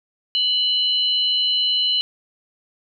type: tone pair together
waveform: sine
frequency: 2969 / 4089 Hz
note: F#7 / C8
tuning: +5 / -41 cents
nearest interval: tritone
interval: 554 cents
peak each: -18 / -22 dBFS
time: 0.35-2.01 s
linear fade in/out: 0 ms
effects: none